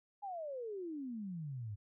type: exponential sweep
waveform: sine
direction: down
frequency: 836 to 98 Hz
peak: -40 dBFS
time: 0.22-1.76 s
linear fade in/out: 20 ms
effects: none